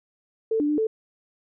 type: tone with pitch steps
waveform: sine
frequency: 445 / 294.2 / 299.5 / 440.1 Hz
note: A4 / D4 / D4 / A4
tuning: +20 / +3 / +34 / 0 cents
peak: -20 dBFS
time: 0.51-0.87 s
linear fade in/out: 5 ms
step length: 90 ms
effects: none